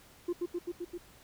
sine tone with echo, 349.2 Hz, F4, in tune, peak -26 dBFS, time 0.28-0.33 s, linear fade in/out 10 ms, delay 130 ms, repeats 5, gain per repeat -2 dB, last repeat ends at 0.98 s, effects tanh soft clip ceiling -28 dBFS + pink hiss -58 dBFS RMS until 1.23 s

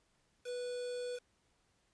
triangle tone with quantisation, 491.7 Hz, B4, 8 cents flat, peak -36 dBFS, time 0.44-1.2 s, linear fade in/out 50 ms, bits 8, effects pink hiss -75 dBFS RMS until 1.93 s + resampled to 22050 Hz

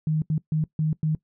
sine tone bursts at uneven times, 155.56 Hz, D#3, in tune, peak -20 dBFS, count 5, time 0.07-0.22 / 0.3-0.38 / 0.52-0.64 / 0.79-0.93 / 1.03-1.15 s, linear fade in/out 2 ms, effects noise-tail reverb RT60 0.1 s tail -20 dB re dry

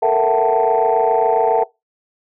sine tone cluster, 441.9 / 469.3 / 667 / 755 / 884 Hz, A4 / A#4 / E5 / F#5 / A5, +7 / +12 / +20 / +35 / +8 cents, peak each -18 dBFS, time 0.02-1.64 s, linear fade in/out 10 ms, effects noise-tail reverb RT60 0.2 s tail -21 dB re dry + tanh soft clip ceiling -5 dBFS

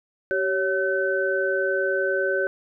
sine tone cluster, 386.2 / 556 / 1523 Hz, G4 / C#5 / F#6, -26 / +5 / +50 cents, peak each -25 dBFS, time 0.31-2.47 s, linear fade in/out 0 ms, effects none

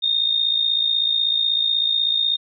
sine tone with amplitude modulation, 3676 Hz, A#7, 25 cents flat, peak -14 dBFS, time 0.02-2.37 s, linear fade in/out 20 ms, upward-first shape sine, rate 56.2 Hz, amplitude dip 65%, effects none

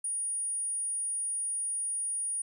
sine tone, 9580 Hz, D9, 33 cents sharp, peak -30 dBFS, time 0.04-2.42 s, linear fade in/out 5 ms, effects none

